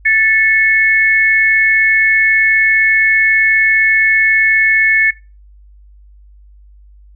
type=tone pair together; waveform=sine; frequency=1761 / 2196 Hz; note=A6 / C#7; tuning=+1 / -17 cents; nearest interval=major third; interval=382 cents; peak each=-11 dBFS; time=0.05-5.11 s; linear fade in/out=10 ms; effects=noise-tail reverb RT60 0.3 s tail -21 dB re dry + added 50 Hz sine -39 dBFS peak until 7.15 s